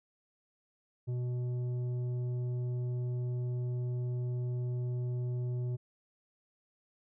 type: tone with tanh clipping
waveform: sine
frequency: 123.47 Hz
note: B2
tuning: in tune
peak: -33 dBFS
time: 1.07-5.77 s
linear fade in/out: 20 ms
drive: 8 dB
effects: none